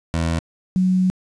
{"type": "tone pair in turn", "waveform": ["20% pulse", "sine"], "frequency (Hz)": [82.41, 185], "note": ["E2", "F#3"], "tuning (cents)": [0, 0], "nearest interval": "octave + major second", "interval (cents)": 1400, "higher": "second", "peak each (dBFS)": -14, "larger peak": "neither", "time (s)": [[0.14, 0.39], [0.76, 1.1]], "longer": "second", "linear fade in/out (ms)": 0, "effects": ["resampled to 22050 Hz", "8-bit"]}